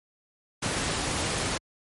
pink noise, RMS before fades -28 dBFS, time 0.62-1.58 s, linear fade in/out 10 ms, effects high-pass 60 Hz 12 dB/octave + MP3 48 kbps

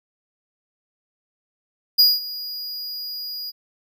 square tone with ADSR envelope, 4885 Hz, D#8, 33 cents flat, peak -10 dBFS, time 1.98-3.52 s, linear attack 16 ms, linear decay 200 ms, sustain -19 dB, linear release 31 ms, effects none

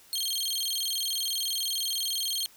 sawtooth tone with vibrato, 3701 Hz, A#7, 13 cents flat, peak -25 dBFS, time 0.13-2.46 s, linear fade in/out 0 ms, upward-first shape square, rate 20 Hz, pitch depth 260 cents each way, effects white hiss -56 dBFS RMS until 2.56 s

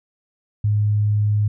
sine tone, 104.7 Hz, G#2, 15 cents sharp, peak -15 dBFS, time 0.64-1.48 s, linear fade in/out 5 ms, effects none

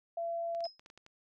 sine tone, 676 Hz, E5, 43 cents sharp, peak -33 dBFS, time 0.17-0.67 s, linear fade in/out 5 ms
clicks, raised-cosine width 0.2 ms, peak -37 dBFS, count 8, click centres 0.549 / 0.606 / 0.654 / 0.795 / 0.861 / 0.901 / 0.976 / 1.064 s
sine tone with exponential decay, 5110 Hz, D#8, 45 cents sharp, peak -36 dBFS, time 0.64-0.8 s, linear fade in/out 1 ms, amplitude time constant 33 ms
effects none

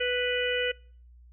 harmonic tone, 493.9 Hz, B4, in tune, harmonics 1 / 3 / 4 / 5 / 6, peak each -28 / -33 / -34 / -34 / -32 dBFS, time 0-0.72 s, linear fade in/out 10 ms, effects noise-tail reverb RT60 0.5 s tail -26 dB re dry + added 60 Hz sine -50 dBFS peak until 1.32 s

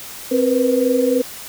sine tone cluster, 262.9 / 478.7 / 502 Hz, C4 / A#4 / B4, +8 / +46 / +28 cents, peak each -18 dBFS, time 0.31-1.22 s, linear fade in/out 10 ms, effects white hiss -34 dBFS RMS until 1.48 s

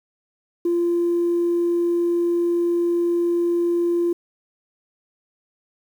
sine tone, 344.9 Hz, F4, 22 cents flat, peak -16 dBFS, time 0.65-4.13 s, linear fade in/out 5 ms, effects tanh soft clip ceiling -14 dBFS + 8-bit

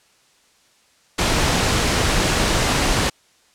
pink noise, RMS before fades -18 dBFS, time 1.18-3.1 s, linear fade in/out 10 ms, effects white hiss -57 dBFS RMS until 3.54 s + low-pass 8000 Hz 12 dB/octave

